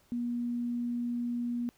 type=tone; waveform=sine; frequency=240 Hz; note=B3; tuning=49 cents flat; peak=-30 dBFS; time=0.12-1.69 s; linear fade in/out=0 ms; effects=pink hiss -66 dBFS RMS until 1.77 s